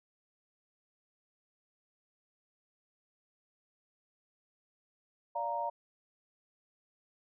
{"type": "chord", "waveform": "sine", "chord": "Bb major", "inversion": "first", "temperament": "just", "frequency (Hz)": [582.7, 699.2, 932.3], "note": ["D5", "F5", "Bb5"], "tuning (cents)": [-14, 2, 0], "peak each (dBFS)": [-39, -38, -34], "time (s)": [5.35, 5.7], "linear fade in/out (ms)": 10, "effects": []}